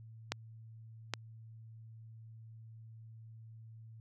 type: clicks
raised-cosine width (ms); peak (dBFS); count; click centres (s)
0.2; -16; 2; 0.32 / 1.137
effects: added 112 Hz sine -50 dBFS peak until 4 s